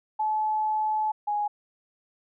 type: tone pair in turn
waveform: sine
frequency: 861 / 831.1 Hz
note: A5 / G#5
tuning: -38 / +1 cents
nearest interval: minor second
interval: 61 cents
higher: first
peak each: -23 / -24 dBFS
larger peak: first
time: 0.19-1.12 / 1.27-1.48 s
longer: first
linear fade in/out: 10 ms
effects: none